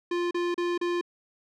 square tone bursts, 349.2 Hz, F4, in tune, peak -26 dBFS, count 4, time 0.11-1.012 s, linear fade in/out 5 ms, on 200 ms, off 34 ms, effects low-pass 4000 Hz 12 dB/octave

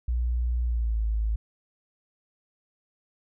sine tone with pitch glide, 60.1 to 54.17 Hz, B1 to A1, -46 to -26 cents, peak -23 dBFS, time 0.08-1.36 s, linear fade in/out 5 ms, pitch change -180 cents, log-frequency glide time 0.65-1 s, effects none

